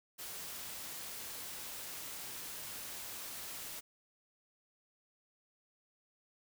white noise, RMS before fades -45 dBFS, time 0.18-3.81 s, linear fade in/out 20 ms, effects none

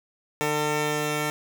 10% pulse tone pair together, 150.2 / 450.1 Hz, D3 / A4, +39 / +39 cents, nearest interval octave + perfect fifth, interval 1900 cents, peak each -19 dBFS, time 0.41-1.3 s, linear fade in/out 0 ms, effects none

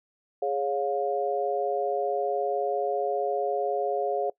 sine chord, Db major, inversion second, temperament equal with one note detuned, 415.3 / 554.4 / 709 Hz, Ab4 / Db5 / F5, 0 / 0 / +26 cents, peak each -29 dBFS, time 0.42-4.3 s, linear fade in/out 5 ms, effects noise-tail reverb RT60 0.1 s tail -22 dB re dry

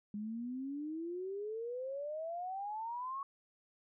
sine exponential sweep, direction up, 203.9 to 1119 Hz, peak -38 dBFS, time 0.14-3.23 s, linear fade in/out 2 ms, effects none

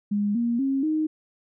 sine tone with pitch steps, 205.2 / 235.7 / 270.8 / 311 Hz, G#3 / A#3 / C#4 / D#4, -21 / +19 / -40 / -1 cents, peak -21 dBFS, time 0.11-1.07 s, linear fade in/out 10 ms, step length 240 ms, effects none

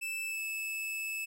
45% pulse tone with pitch glide, 2637 to 2616 Hz, E7 to E7, 0 to -14 cents, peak -34 dBFS, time 0.01-1.26 s, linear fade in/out 20 ms, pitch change -14 cents, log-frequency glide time 0.24-0.42 s, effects none

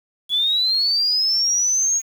sine linear sweep, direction up, 3362 to 6645 Hz, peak -16 dBFS, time 0.29-2.02 s, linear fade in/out 50 ms, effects 7-bit

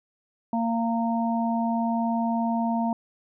harmonic tone, 230.2 Hz, A#3, 22 cents flat, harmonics 1 / 3 / 4, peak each -24 / -29 / -30 dBFS, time 0.53-2.93 s, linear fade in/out 2 ms, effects none

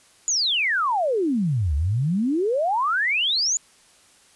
sine exponential two-way sweep, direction down then up, 7070 to 68.5 to 7070 Hz, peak -19 dBFS, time 0.28-3.57 s, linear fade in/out 0 ms, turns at 1.75 s, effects white hiss -55 dBFS RMS until 4.35 s + resampled to 24000 Hz

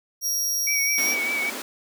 sawtooth tone, 5650 Hz, F8, 19 cents sharp, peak -20 dBFS, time 0.21-1.16 s, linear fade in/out 50 ms
sine tone with vibrato, 2265 Hz, C#7, 37 cents sharp, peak -23 dBFS, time 0.67-1.5 s, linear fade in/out 5 ms, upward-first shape triangle, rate 5 Hz, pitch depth 45 cents each way
pink high-pass noise, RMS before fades -33 dBFS, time 0.98-1.62 s, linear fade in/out 2 ms, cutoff 210 Hz, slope 96 dB/octave
effects none

